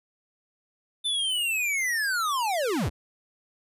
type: linear sweep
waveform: square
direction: down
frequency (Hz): 3562 to 42.71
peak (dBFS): -25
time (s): 1.04-2.9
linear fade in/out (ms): 20
effects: resampled to 32000 Hz